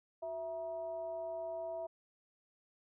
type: tone with frequency modulation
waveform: sine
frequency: 659.3 Hz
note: E5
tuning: in tune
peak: -38 dBFS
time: 0.22-1.87 s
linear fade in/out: 10 ms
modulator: 291 Hz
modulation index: 0.46
effects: none